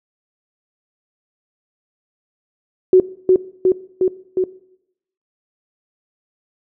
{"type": "tone with echo", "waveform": "sine", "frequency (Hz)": 371.2, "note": "F#4", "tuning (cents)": 6, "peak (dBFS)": -5, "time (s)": [2.93, 3], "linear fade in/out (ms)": 2, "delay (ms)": 360, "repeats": 4, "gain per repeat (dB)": -2, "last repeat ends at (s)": 4.44, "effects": ["noise-tail reverb RT60 0.8 s tail -20 dB re dry"]}